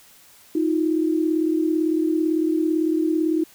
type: tone pair together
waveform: sine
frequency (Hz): 315.8 / 353.7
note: D#4 / F4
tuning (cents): +26 / +22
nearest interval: major second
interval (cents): 196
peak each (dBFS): -19 / -24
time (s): 0.55-3.44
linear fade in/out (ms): 5
effects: white hiss -51 dBFS RMS until 3.54 s